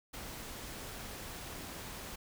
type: noise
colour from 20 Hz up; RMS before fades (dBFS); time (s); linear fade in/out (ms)
pink; -45; 0.13-2.16; 10
effects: none